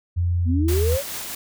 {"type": "tone with pitch glide", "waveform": "sine", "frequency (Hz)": [87.31, 80.53], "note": ["F2", "E2"], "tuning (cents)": [0, -40], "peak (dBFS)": -18, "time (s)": [0.16, 0.97], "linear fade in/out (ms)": 20, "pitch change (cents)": -140, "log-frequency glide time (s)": [0.45, 0.69]}
{"type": "exponential sweep", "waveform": "sine", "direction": "up", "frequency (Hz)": [232.7, 587.3], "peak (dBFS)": -21, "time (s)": [0.45, 1.03], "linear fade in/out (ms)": 50}
{"type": "noise with tremolo", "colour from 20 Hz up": "white", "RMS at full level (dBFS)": -30, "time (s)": [0.68, 1.35], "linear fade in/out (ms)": 5, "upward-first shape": "triangle", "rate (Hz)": 4.7, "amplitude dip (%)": 30}
{"effects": []}